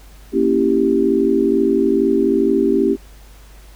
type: chord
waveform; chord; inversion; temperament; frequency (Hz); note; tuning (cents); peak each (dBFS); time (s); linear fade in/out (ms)
sine; A# diminished seventh; none; equal; 233.1 / 277.2 / 329.6 / 392; A#3 / C#4 / E4 / G4; 0 / 0 / 0 / 0; -20 / -18 / -19 / -16; 0.32-2.97; 50
effects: added 50 Hz sine -40 dBFS peak until 3.75 s + pink hiss -48 dBFS RMS until 3.75 s